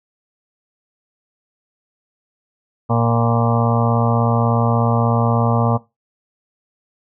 harmonic tone with a mistuned harmonic, 116.54 Hz, A#2, in tune, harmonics 1 / 2 / 4 / 5 / 6 / 7 / 8 / 9 / 10, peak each -17 / -20 / -23 / -24 / -25 / -25 / -26 / -27 / -27 dBFS, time 2.89-5.78 s, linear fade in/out 20 ms, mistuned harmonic 8, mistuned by +28 cents, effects noise-tail reverb RT60 0.2 s tail -17 dB re dry

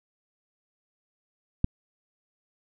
click, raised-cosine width 5 ms, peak -9 dBFS, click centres 1.644 s, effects none

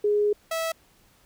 sine / sawtooth tone pair in turn, 415.3 / 652.6 Hz, G#4 / E5, 0 / -18 cents, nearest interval minor sixth, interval 782 cents, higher second, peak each -19 / -22 dBFS, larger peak first, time 0.04-0.33 / 0.51-0.72 s, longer first, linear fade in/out 5 ms, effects pink hiss -60 dBFS RMS until 1.25 s

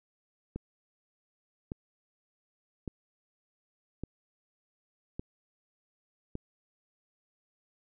click train, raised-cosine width 3 ms, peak -23 dBFS, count 6, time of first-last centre 0.56-6.354 s, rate 0.863 Hz, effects none

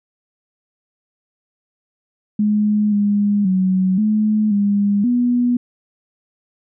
sine tone with pitch steps, 210 / 204.7 / 187 / 213.8 / 202.7 / 243.9 Hz, G#3 / G#3 / F#3 / A3 / G#3 / B3, +19 / -25 / +19 / -49 / -42 / -21 cents, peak -13 dBFS, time 2.39-5.57 s, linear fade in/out 5 ms, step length 530 ms, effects none

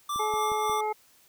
square tone with tremolo, 1174.7 Hz, D6, in tune, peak -28 dBFS, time 0.09-0.81 s, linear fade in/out 5 ms, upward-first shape triangle, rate 3.6 Hz, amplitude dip 45%
click train, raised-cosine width 3 ms, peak -31 dBFS, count 4, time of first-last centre 0.16-0.697 s, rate 5.59 Hz
harmonic tone, 427.6 Hz, A4, 49 cents flat, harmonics 1 / 2 / 3 / 5, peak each -31 / -28 / -40 / -40 dBFS, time 0.19-0.93 s, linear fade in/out 10 ms
effects white hiss -60 dBFS RMS until 1.28 s

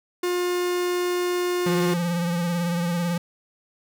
45% pulse tone, 356.4 Hz, F4, 35 cents sharp, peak -22 dBFS, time 0.23-1.94 s, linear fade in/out 5 ms
square tone with vibrato, 172.7 Hz, F3, 19 cents flat, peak -23 dBFS, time 1.66-3.18 s, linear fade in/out 5 ms, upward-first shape triangle, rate 18 Hz, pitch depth 50 cents each way
effects none

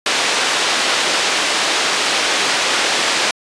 white band-pass noise, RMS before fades -17 dBFS, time 0.06-3.31 s, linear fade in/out 2 ms, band 310 to 4300 Hz, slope 12 dB/octave, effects resampled to 22050 Hz

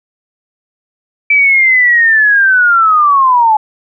sine linear sweep, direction down, 2322 to 844 Hz, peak -5 dBFS, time 1.3-3.57 s, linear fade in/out 5 ms, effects none

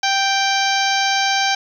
harmonic tone, 784 Hz, G5, in tune, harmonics 1 / 2 / 3 / 4 / 5 / 6 / 7 / 8, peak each -19 / -22 / -24 / -25 / -26 / -27 / -27 / -28 dBFS, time 0.03-1.55 s, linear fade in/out 5 ms, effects 8-bit

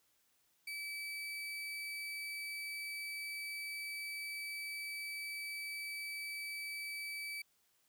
35% pulse tone, 2302 Hz, D7, 35 cents flat, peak -39 dBFS, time 0.67-7.42 s, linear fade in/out 5 ms, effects white hiss -75 dBFS RMS until 7.88 s

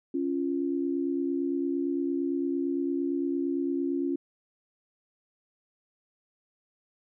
sine tone pair together, 277.2 / 346 Hz, C#4 / F4, 0 / -16 cents, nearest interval major third, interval 384 cents, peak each -28 / -30 dBFS, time 0.14-4.16 s, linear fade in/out 5 ms, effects none

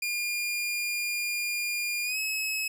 sawtooth tone with pitch glide, 2415 to 2573 Hz, D7 to E7, +48 to -43 cents, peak -25 dBFS, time 0.02-2.68 s, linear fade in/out 5 ms, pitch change +109 cents, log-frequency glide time 2.04-2.18 s, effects none

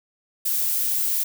violet noise, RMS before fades -23 dBFS, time 0.45-1.24 s, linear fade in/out 10 ms, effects none

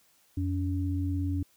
sine tone pair together, 88.7 / 283.1 Hz, F2 / C#4, +27 / +37 cents, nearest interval octave + minor sixth, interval 2010 cents, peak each -28 / -32 dBFS, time 0.37-1.43 s, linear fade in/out 5 ms, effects white hiss -65 dBFS RMS until 1.56 s

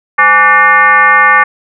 sine tone with frequency modulation, 1480 Hz, F#6, in tune, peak -3 dBFS, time 0.18-1.44 s, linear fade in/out 10 ms, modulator 321 Hz, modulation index 1.8, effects none

